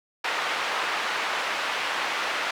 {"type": "band-pass noise", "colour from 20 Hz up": "pink", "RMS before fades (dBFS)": -28, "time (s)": [0.24, 2.51], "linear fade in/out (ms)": 5, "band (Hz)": [890, 2900], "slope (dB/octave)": 12, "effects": []}